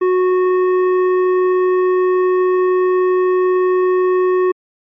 sine tone with hard clipping, 367.3 Hz, F#4, 13 cents flat, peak -13 dBFS, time 0.01-4.52 s, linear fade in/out 10 ms, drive 11 dB, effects low-pass 2000 Hz 12 dB/octave + MP3 32 kbps

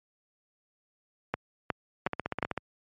two click trains, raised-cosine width 0.5 ms, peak -12 / -15 dBFS, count 4 / 9, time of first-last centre 1.34-2.427 / 2.07-2.576 s, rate 2.76 / 15.8 Hz, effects high-pass 80 Hz 12 dB/octave + MP3 64 kbps

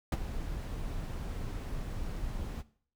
brown noise with ADSR envelope, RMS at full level -24 dBFS, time 0.12-2.63 s, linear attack 4 ms, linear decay 34 ms, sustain -13 dB, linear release 31 ms, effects noise-tail reverb RT60 0.5 s tail -18 dB re dry

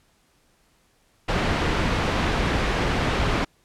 pink low-pass noise, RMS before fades -23 dBFS, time 1.28-3.45 s, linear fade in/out 10 ms, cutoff 3000 Hz, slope 12 dB/octave, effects pink hiss -63 dBFS RMS until 3.64 s + low-pass 12000 Hz 12 dB/octave

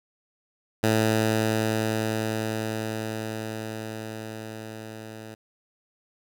10% pulse tone with level ramp, 110 Hz, A2, in tune, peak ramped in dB -11 to -31 dBFS, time 0.83-5.35 s, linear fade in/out 10 ms, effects none

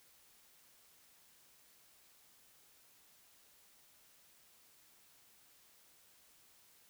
silence, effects white hiss -66 dBFS RMS until 6.89 s

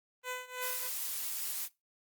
10% pulse tone with tremolo, 503 Hz, B4, 32 cents sharp, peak -27 dBFS, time 0.23-0.9 s, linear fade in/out 50 ms, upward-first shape triangle, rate 3.1 Hz, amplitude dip 90%
blue noise, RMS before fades -37 dBFS, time 0.6-1.69 s, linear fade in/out 50 ms
effects noise-tail reverb RT60 0.2 s tail -19 dB re dry + Opus 32 kbps

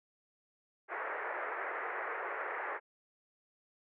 white band-pass noise, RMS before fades -39 dBFS, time 0.88-2.8 s, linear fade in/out 50 ms, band 380 to 2000 Hz, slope 48 dB/octave, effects none

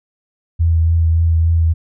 sine tone with vibrato, 82.41 Hz, E2, in tune, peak -10 dBFS, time 0.59-1.74 s, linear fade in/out 20 ms, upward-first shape triangle, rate 3.5 Hz, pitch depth 24 cents each way, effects none

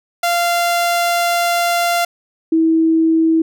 sawtooth / sine tone pair in turn, 692 / 323.8 Hz, F5 / E4, -16 / -31 cents, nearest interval octave + minor second, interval 1315 cents, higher first, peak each -10 dBFS, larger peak neither, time 0.23-2.05 / 2.52-3.42 s, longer first, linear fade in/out 5 ms, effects none

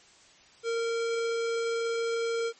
square tone, 461.2 Hz, A#4, 19 cents flat, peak -28 dBFS, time 0.63-2.53 s, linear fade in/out 50 ms, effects white hiss -57 dBFS RMS until 2.59 s + MP3 32 kbps

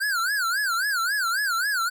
square tone with vibrato, 1510 Hz, F#6, 35 cents sharp, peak -23 dBFS, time 0-1.9 s, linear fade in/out 20 ms, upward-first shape sine, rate 3.7 Hz, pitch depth 210 cents each way, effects none

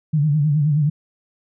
sine tone with vibrato, 149.1 Hz, D3, 27 cents sharp, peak -14 dBFS, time 0.13-0.9 s, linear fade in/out 10 ms, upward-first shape sine, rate 9.5 Hz, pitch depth 90 cents each way, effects none

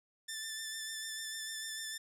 10% pulse tone with vibrato, 1768 Hz, A6, 8 cents sharp, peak -30 dBFS, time 0.28-1.98 s, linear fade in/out 10 ms, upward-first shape sine, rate 6.7 Hz, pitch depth 22 cents each way, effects low-pass 12000 Hz 12 dB/octave

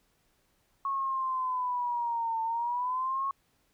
sine linear two-way sweep, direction down then up, 1102 to 897 to 1102 Hz, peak -28 dBFS, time 0.85-3.31 s, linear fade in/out 2 ms, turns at 2.42 s, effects pink hiss -71 dBFS RMS until 3.73 s

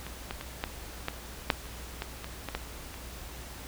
clicks, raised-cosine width 0.3 ms, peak -24 / -18 / -21 / -14 / -14 / -6 / -30 / -17 / -22 / -19 / -15 / -27 dBFS, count 12, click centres 0.066 / 0.309 / 0.411 / 0.639 / 1.084 / 1.502 / 1.656 / 2.021 / 2.244 / 2.487 / 2.55 / 2.942 s, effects added 60 Hz sine -45 dBFS peak until 3.67 s + pink hiss -45 dBFS RMS until 3.67 s

